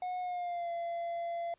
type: tone with pitch glide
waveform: triangle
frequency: 728 to 683.2 Hz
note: F#5 to F5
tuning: -28 to -38 cents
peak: -32 dBFS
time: 0.02-1.54 s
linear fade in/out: 2 ms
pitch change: -110 cents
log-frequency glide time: 0.2-0.71 s
effects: pink hiss -72 dBFS RMS until 1.58 s + resampled to 8000 Hz